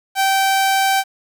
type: tone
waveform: sawtooth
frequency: 776 Hz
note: G5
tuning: 18 cents flat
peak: -10 dBFS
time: 0.15-1.04 s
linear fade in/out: 50 ms
effects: 8-bit